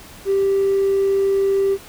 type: tone with hard clipping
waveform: sine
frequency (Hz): 392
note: G4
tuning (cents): 0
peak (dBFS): -15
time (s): 0.25-1.78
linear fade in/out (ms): 50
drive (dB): 1
effects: pink hiss -41 dBFS RMS until 1.88 s